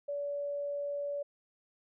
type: tone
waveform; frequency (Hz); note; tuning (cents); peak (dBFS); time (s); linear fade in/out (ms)
sine; 573; D5; -43; -33; 0.08-1.23; 10
effects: none